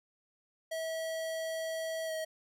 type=tone with pitch glide; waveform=square; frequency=647 to 636.3 Hz; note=E5 to D#5; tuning=-32 to +39 cents; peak=-35 dBFS; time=0.71-2.25 s; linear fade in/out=10 ms; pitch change=-29 cents; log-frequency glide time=2.06-2.12 s; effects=none